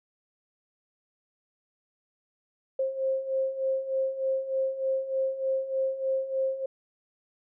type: beating tone pair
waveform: sine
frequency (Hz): 529 / 532.3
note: C5 / C5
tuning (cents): +19 / +30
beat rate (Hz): 3.3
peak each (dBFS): -32 / -27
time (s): 2.79-6.66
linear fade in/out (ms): 5
effects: none

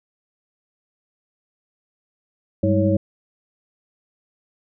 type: tone cluster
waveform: sine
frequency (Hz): 99.5 / 195.3 / 207.9 / 321.8 / 553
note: G2 / G3 / G#3 / E4 / C#5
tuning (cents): +26 / -6 / +2 / -42 / -4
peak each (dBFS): -20 / -22 / -27 / -21 / -21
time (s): 2.63-2.97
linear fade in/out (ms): 5
effects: none

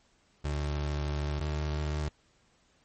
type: tone pair in turn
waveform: 30% pulse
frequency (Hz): 73.5 / 75.48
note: D2 / D2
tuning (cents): +2 / +48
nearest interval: unison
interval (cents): 46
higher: second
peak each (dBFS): -27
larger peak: neither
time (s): 0.44-1.4 / 1.4-2.09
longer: first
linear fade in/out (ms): 10
effects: pink hiss -67 dBFS RMS until 2.84 s + MP3 32 kbps

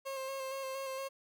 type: tone with vibrato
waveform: 30% pulse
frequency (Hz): 535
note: C5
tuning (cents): +38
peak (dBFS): -35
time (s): 0.05-1.09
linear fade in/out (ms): 20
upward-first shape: square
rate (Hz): 4.3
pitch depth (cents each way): 21
effects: none

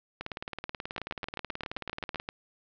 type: two click trains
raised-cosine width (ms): 0.3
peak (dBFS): -19 / -18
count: 38 / 11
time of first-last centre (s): 0.21-2.199 / 0.98-2.289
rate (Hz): 18.6 / 7.64
effects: low-pass 5000 Hz 12 dB/octave

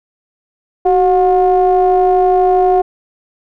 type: ring-modulated tone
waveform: triangle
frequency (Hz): 174.61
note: F3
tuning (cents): 0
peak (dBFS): -3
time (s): 0.85-2.82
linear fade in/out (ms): 10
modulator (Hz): 550
effects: none

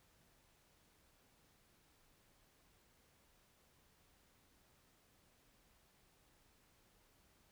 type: silence
effects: pink hiss -72 dBFS RMS until 7.51 s

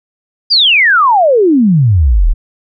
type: exponential sweep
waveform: sine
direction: down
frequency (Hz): 4978 to 32.7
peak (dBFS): -5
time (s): 0.5-2.34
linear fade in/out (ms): 20
effects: none

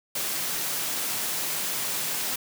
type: high-pass noise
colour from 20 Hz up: white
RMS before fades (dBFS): -29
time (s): 0.15-2.36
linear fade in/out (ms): 5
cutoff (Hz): 110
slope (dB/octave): 96
effects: none

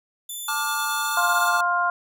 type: tone with pitch glide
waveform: 5% pulse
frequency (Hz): 3515 to 3562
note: A7 to A7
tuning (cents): -2 to +21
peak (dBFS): -24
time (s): 0.29-1.49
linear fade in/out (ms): 5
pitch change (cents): +23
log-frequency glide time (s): 0.94-1.09
type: chord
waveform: square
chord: D minor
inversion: second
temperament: equal with one note detuned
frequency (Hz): 880 / 1174.7 / 1421.3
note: A5 / D6 / F6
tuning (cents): 0 / 0 / +30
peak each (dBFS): -30 / -29 / -28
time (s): 0.48-1.61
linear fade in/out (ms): 5
type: harmonic tone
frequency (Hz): 351.2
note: F4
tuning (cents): +10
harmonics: 2 / 3 / 4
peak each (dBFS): -25 / -23 / -23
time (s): 1.17-1.9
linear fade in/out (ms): 2
effects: none

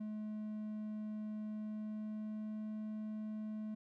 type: tone with pitch glide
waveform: triangle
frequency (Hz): 213.6 to 215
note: G#3 to A3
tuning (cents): +49 to -40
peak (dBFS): -38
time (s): 0-3.75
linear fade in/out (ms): 10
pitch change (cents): +11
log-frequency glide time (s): 1.42-2.71
effects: none

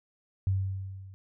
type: tone with level ramp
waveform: sine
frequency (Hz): 96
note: G2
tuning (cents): -36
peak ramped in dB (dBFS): -22 to -45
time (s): 0.47-1.14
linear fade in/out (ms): 0
effects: none

